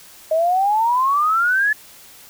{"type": "exponential sweep", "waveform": "sine", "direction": "up", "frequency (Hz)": [622.3, 1743], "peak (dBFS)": -14, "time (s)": [0.31, 1.73], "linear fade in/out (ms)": 5, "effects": ["white hiss -44 dBFS RMS until 2.29 s"]}